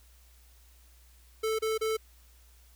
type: tone bursts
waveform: square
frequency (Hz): 440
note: A4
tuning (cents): 0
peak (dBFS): -28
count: 3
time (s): 1.43-1.97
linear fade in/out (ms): 10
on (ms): 160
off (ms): 30
effects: added 60 Hz sine -56 dBFS peak until 2.75 s + white hiss -63 dBFS RMS until 2.75 s